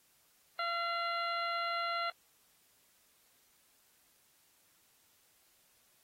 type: harmonic tone with a mistuned harmonic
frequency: 683 Hz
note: F5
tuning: 39 cents flat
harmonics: 1 / 2 / 3 / 4 / 5 / 6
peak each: -39 / -35 / -41 / -46 / -50 / -44 dBFS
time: 0.59-2.1 s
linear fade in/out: 2 ms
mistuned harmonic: 4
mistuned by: +55 cents
effects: white hiss -69 dBFS RMS until 6.03 s + AAC 48 kbps